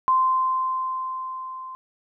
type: tone with level ramp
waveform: sine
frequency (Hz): 1039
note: C6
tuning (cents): -12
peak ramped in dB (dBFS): -15 to -34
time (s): 0.08-1.75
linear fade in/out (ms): 0
effects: none